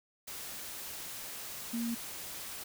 sine tone in noise, 233.1 Hz, A#3, in tune, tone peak -32 dBFS, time 1.73-1.95 s, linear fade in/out 10 ms, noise white, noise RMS -43 dBFS, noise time 0.27-2.64 s, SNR +8 dB, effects none

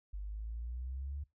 sine exponential sweep, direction up, 48.51 to 73 Hz, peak -38 dBFS, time 0.13-1.24 s, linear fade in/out 10 ms, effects noise-tail reverb RT60 0.2 s tail -22 dB re dry

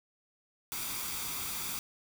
white noise with comb filter, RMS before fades -37 dBFS, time 0.72-1.79 s, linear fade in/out 0 ms, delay 0.85 ms, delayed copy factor +0.55, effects none

